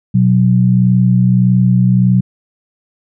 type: tone pair together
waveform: sine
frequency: 123.47 / 185.13 Hz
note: B2 / F#3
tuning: 0 / +1 cents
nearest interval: perfect fifth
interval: 701 cents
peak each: -10 dBFS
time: 0.14-2.21 s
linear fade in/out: 10 ms
effects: none

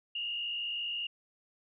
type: tone with frequency modulation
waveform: sine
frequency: 2839 Hz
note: F7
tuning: 28 cents sharp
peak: -33 dBFS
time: 0.15-1.07 s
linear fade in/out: 5 ms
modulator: 57.3 Hz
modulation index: 1.3
effects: none

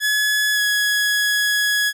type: tone with pitch glide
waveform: sawtooth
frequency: 1700 to 1677.6 Hz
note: G#6 to G#6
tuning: +40 to +17 cents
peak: -13 dBFS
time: 0-1.93 s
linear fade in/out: 50 ms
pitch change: -23 cents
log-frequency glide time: 0.53-0.6 s
effects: none

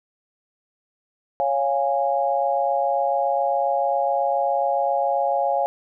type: chord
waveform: sine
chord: Db major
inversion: none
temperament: equal with one note detuned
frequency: 554.4 / 698.5 / 825.8 Hz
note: Db5 / F5 / Ab5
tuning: 0 / 0 / -10 cents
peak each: -23 dBFS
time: 1.4-5.66 s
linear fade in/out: 0 ms
effects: none

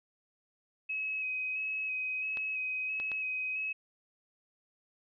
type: tone with vibrato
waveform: sine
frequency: 2545 Hz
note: D#7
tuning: 39 cents sharp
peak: -32 dBFS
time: 0.89-3.73 s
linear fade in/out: 10 ms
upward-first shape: square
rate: 1.5 Hz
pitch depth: 16 cents each way
type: clicks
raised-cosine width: 0.3 ms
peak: -27 dBFS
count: 3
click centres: 2.372 / 3 / 3.117 s
effects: none

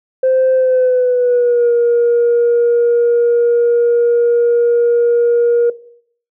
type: tone with pitch glide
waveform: sine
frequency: 520 to 474.1 Hz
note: C5 to A#4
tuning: -11 to +29 cents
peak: -8 dBFS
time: 0.23-5.7 s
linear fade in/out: 5 ms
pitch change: -160 cents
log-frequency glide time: 0.54-1.71 s
effects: noise-tail reverb RT60 0.6 s tail -17 dB re dry + tanh soft clip ceiling -6 dBFS

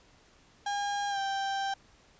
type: tone with pitch glide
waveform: 35% pulse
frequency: 811 to 784.7 Hz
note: G#5 to G5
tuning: -41 to +2 cents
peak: -28 dBFS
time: 0.66-1.74 s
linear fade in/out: 5 ms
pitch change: -57 cents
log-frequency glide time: 1.09-1.19 s
effects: pink hiss -61 dBFS RMS until 2.19 s + resampled to 16000 Hz

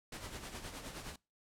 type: noise with tremolo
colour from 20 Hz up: pink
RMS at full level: -44 dBFS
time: 0.12-1.16 s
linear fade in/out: 5 ms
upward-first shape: sine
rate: 9.6 Hz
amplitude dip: 55%
effects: noise-tail reverb RT60 0.3 s tail -25 dB re dry + low-pass 11000 Hz 12 dB/octave

